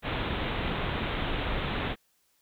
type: low-pass noise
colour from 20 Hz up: pink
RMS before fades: -31 dBFS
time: 0.02-1.96 s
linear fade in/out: 50 ms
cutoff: 3800 Hz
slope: 96 dB/octave
effects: white hiss -70 dBFS RMS until 2.41 s